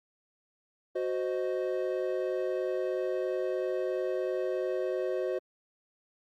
triangle chord, C diminished, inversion second, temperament equal with one note detuned, 370 / 519.3 / 622.3 Hz, Gb4 / C5 / Eb5, 0 / -13 / 0 cents, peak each -30 / -31 / -34 dBFS, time 0.95-5.39 s, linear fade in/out 10 ms, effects Opus 48 kbps

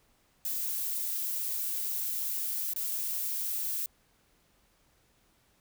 violet noise with dropouts, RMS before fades -33 dBFS, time 0.45-3.86 s, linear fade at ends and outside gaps 1 ms, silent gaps 2.736-2.761 s, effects pink hiss -68 dBFS RMS until 5.6 s

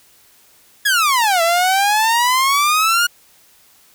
sawtooth exponential two-way sweep, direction down then up, 1713 to 659.3 to 1447 Hz, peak -9 dBFS, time 0.85-3.07 s, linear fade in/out 10 ms, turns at 1.42 s, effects white hiss -51 dBFS RMS until 3.94 s

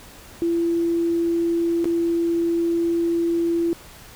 sine tone with dropouts, 337.6 Hz, E4, 41 cents sharp, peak -18 dBFS, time 0.42-3.73 s, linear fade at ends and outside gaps 0 ms, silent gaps 1.844-1.855 s, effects pink hiss -44 dBFS RMS until 4.15 s

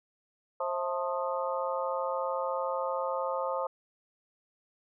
harmonic tone with a mistuned harmonic, 176.9 Hz, F3, 23 cents sharp, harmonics 3 / 4 / 5 / 6 / 7, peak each -32 / -39 / -36 / -38 / -37 dBFS, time 0.6-3.67 s, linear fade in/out 5 ms, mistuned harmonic 4, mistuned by -110 cents, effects none

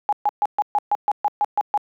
sine tone bursts, 830.6 Hz, G#5, in tune, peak -15 dBFS, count 11, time 0.09-1.775 s, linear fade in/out 0 ms, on 35 ms, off 130 ms, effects high-pass 400 Hz 12 dB/octave

